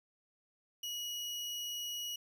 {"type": "tone", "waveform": "30% pulse", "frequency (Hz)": 2909, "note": "F#7", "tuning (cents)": -30, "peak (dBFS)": -35, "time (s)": [0.83, 2.16], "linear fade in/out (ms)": 5, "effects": []}